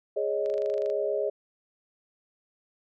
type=chord; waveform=sine; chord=Ab suspended fourth; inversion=none; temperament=equal; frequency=415.3 / 554.4 / 622.3 Hz; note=Ab4 / Db5 / Eb5; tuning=0 / 0 / 0 cents; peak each=-29 / -30 / -30 dBFS; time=0.16-1.3 s; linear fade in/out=10 ms
type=click train; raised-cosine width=0.2 ms; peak=-30 dBFS; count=12; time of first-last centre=0.46-0.9 s; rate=25 Hz
effects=none